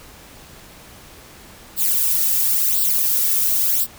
violet noise with flanger, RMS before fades -18 dBFS, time 1.76-3.87 s, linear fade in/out 50 ms, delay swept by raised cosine 0.23 to 2.33 ms, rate 0.96 Hz, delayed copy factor +0.95, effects pink hiss -43 dBFS RMS until 3.98 s

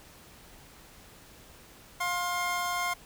25% pulse tone pair together, 708 / 1060.8 Hz, F5 / C6, +23 / +23 cents, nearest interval perfect fifth, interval 700 cents, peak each -29 / -27 dBFS, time 2-2.94 s, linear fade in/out 10 ms, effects pink hiss -53 dBFS RMS until 3.05 s

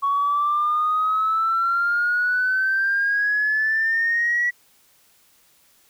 sine exponential sweep, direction up, 1111 to 1945 Hz, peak -17 dBFS, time 0.02-4.51 s, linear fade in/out 20 ms, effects tanh soft clip ceiling -13 dBFS + white hiss -58 dBFS RMS until 5.89 s

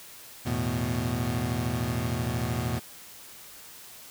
25% pulse chord, E suspended fourth, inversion none, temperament equal with one note detuned, 82.41 / 110.38 / 123.47 Hz, E2 / A2 / B2, 0 / +6 / 0 cents, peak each -30 / -28 / -26 dBFS, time 0.45-2.8 s, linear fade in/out 20 ms, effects white hiss -47 dBFS RMS until 4.1 s

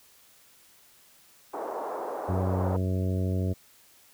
pink band-pass noise, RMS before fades -34 dBFS, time 1.53-2.77 s, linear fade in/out 10 ms, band 410 to 1000 Hz, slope 24 dB/octave
harmonic tone, 93.1 Hz, F#2, 11 cents sharp, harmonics 1 / 2 / 3 / 4 / 5 / 6 / 7, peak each -26 / -32 / -36 / -38 / -40 / -42 / -43 dBFS, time 2.28-3.54 s, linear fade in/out 20 ms
effects white hiss -58 dBFS RMS until 4.13 s

